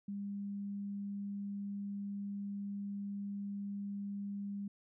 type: tone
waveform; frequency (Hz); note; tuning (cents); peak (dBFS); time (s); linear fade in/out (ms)
sine; 201; G3; +44; -38; 0.08-4.68; 5
effects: none